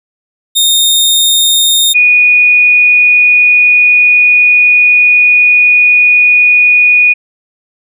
sawtooth / sine tone pair in turn, 3673 / 2463 Hz, A#7 / D#7, -26 / -18 cents, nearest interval perfect fifth, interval 692 cents, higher first, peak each -3 dBFS, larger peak neither, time 0.55-1.94 / 1.94-7.14 s, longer second, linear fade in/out 20 ms, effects none

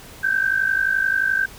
sine tone pair together, 1539.5 / 1591 Hz, G6 / G6, -32 / +25 cents, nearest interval minor second, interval 57 cents, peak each -20 dBFS, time 0.23-1.46 s, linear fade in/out 10 ms, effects pink hiss -42 dBFS RMS until 1.58 s

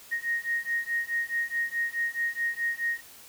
sine beating tone pair, 1864.7 / 1869.4 Hz, A#6 / A#6, 0 / +4 cents, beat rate 4.7 Hz, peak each -30 dBFS, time 0.11-3.01 s, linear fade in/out 20 ms, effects white hiss -50 dBFS RMS until 3.28 s

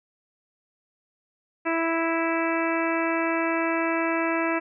harmonic tone, 329.6 Hz, E4, in tune, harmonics 1 / 2 / 3 / 4 / 5 / 6 / 7 / 8, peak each -26 / -29 / -31 / -32 / -33 / -34 / -34 / -35 dBFS, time 1.65-4.6 s, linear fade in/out 20 ms, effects none

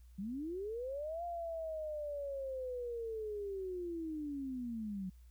sine linear two-way sweep, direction up then down, 181.5 to 698.5 to 181.5 Hz, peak -38 dBFS, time 0.18-5.1 s, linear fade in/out 10 ms, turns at 1.24 s, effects added 60 Hz sine -55 dBFS peak until 5.3 s + white hiss -75 dBFS RMS until 5.3 s

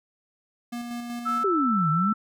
square tone with tremolo, 238.8 Hz, A#3, 42 cents sharp, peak -31 dBFS, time 0.72-1.44 s, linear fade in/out 10 ms, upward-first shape square, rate 5.3 Hz, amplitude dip 30%
sine tone with pitch glide, 1318.5 to 1330 Hz, E6 to E6, 0 to +15 cents, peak -23 dBFS, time 1.25-2.14 s, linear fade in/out 20 ms, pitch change +15 cents, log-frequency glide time 1.49-1.96 s
sine exponential two-way sweep, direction down then up, 415.3 to 148.9 to 222.2 Hz, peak -22 dBFS, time 1.44-2.13 s, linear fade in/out 5 ms, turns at 1.9 s
effects none

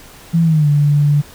sine tone with pitch glide, 166.7 to 145.96 Hz, E3 to D3, +20 to -10 cents, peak -9 dBFS, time 0.33-1.22 s, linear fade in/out 20 ms, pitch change -230 cents, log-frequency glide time 0.43-0.68 s, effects pink hiss -40 dBFS RMS until 1.34 s

